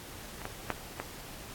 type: clicks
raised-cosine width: 0.5 ms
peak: -27 / -21 / -14 / -19 dBFS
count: 4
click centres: 0.417 / 0.454 / 0.703 / 1 s
effects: pink hiss -46 dBFS RMS until 1.54 s + AAC 64 kbps